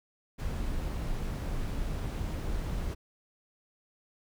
brown noise, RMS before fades -33 dBFS, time 0.38-2.95 s, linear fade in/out 20 ms, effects none

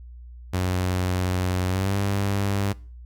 sawtooth tone with pitch glide, 91.5 to 99.78 Hz, F#2 to G2, -19 to +31 cents, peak -18 dBFS, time 0.53-2.73 s, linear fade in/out 10 ms, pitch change +150 cents, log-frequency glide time 1.67-1.97 s, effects noise-tail reverb RT60 0.4 s tail -22 dB re dry + added 60 Hz sine -39 dBFS peak until 3.05 s

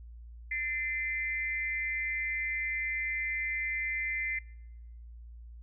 sine tone with amplitude modulation, 2070 Hz, C7, 19 cents flat, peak -27 dBFS, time 0.51-4.39 s, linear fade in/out 5 ms, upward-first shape sine, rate 291 Hz, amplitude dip 75%, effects noise-tail reverb RT60 1.0 s tail -26 dB re dry + added 58 Hz sine -45 dBFS peak until 5.62 s

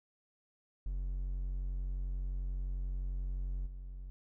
triangle tone with level steps, 45.7 Hz, F#1, 21 cents flat, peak -32 / -40 dBFS, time 0.86-4.1 s, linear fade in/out 0 ms, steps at 3.66 s, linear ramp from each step 10 ms, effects none

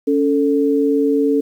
sine tone pair together, 280.1 / 442.9 Hz, C#4 / A4, +18 / +11 cents, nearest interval minor sixth, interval 793 cents, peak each -15 / -16 dBFS, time 0.07-1.41 s, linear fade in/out 10 ms, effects 8-bit

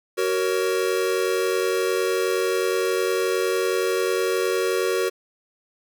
square chord, F# major, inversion none, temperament equal with one note detuned, 375.2 / 466.2 / 554.4 Hz, F#4 / A#4 / C#5, +24 / 0 / 0 cents, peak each -24 / -25 / -30 dBFS, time 0.17-5.1 s, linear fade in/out 20 ms, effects none

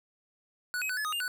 square tone with pitch steps, 1475 / 2543 / 1496 / 1713 / 1245 / 2808 / 1486 Hz, F#6 / D#7 / F#6 / A6 / D#6 / F7 / F#6, -6 / +37 / +19 / -47 / +1 / +9 / +7 cents, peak -31 dBFS, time 0.74-1.279 s, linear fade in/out 0 ms, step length 77 ms, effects none

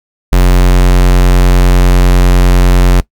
square tone, 44.99 Hz, F#1, 48 cents flat, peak -4 dBFS, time 0.32-3.01 s, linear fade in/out 10 ms, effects noise-tail reverb RT60 0.1 s tail -20 dB re dry

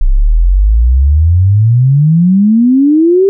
sine exponential sweep, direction up, 30.87 to 400 Hz, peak -4 dBFS, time 0.01-3.29 s, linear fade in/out 0 ms, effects none

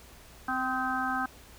harmonic tone with a mistuned harmonic, 259.2 Hz, C4, 16 cents flat, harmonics 1 / 3 / 4 / 5 / 6, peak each -35 / -33 / -38 / -33 / -33 dBFS, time 0.48-1.26 s, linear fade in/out 5 ms, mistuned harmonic 5, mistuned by -32 cents, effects added 60 Hz sine -55 dBFS peak until 1.58 s + pink hiss -53 dBFS RMS until 1.58 s

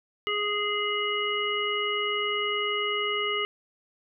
harmonic tone, 415.3 Hz, G#4, in tune, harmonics 1 / 3 / 5 / 7, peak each -31 / -31 / -31 / -30 dBFS, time 0.27-3.45 s, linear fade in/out 0 ms, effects none

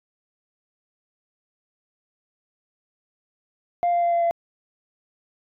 sine tone with pitch steps, 698.5 / 694.1 / 689.7 / 685.3 / 681 Hz, F5 / F5 / F5 / F5 / F5, 0 / -11 / -22 / -33 / -44 cents, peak -16 dBFS, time 3.83-4.31 s, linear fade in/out 0 ms, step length 96 ms, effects tanh soft clip ceiling -16 dBFS

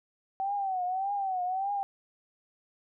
sine tone with vibrato, 764 Hz, G5, 45 cents flat, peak -28 dBFS, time 0.4-1.83 s, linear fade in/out 0 ms, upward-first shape triangle, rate 1.7 Hz, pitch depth 120 cents each way, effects none

